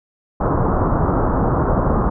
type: low-pass noise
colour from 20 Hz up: pink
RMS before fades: -17 dBFS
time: 0.4-2.1 s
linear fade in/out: 10 ms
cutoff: 1300 Hz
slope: 48 dB/octave
effects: none